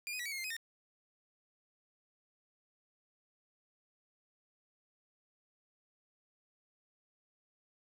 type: tone with pitch steps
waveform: sawtooth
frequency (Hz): 2401 / 2503 / 1938 / 2268 / 2157 / 2100 / 2519 / 1827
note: D7 / D#7 / B6 / C#7 / C#7 / C7 / D#7 / A#6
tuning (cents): +38 / +10 / -33 / +39 / -48 / +6 / +21 / -35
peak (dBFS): -35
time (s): 0.07-0.566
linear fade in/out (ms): 0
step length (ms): 62
effects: none